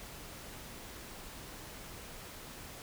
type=silence; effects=pink hiss -48 dBFS RMS until 2.82 s